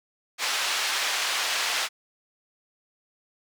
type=band-pass noise; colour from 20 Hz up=white; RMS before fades=-27 dBFS; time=0.38-1.89 s; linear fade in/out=50 ms; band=800 to 4500 Hz; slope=12 dB/octave; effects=none